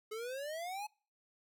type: exponential sweep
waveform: square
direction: up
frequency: 423.9 to 860 Hz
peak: -40 dBFS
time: 0.11-0.87 s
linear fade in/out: 10 ms
effects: noise-tail reverb RT60 0.4 s tail -26 dB re dry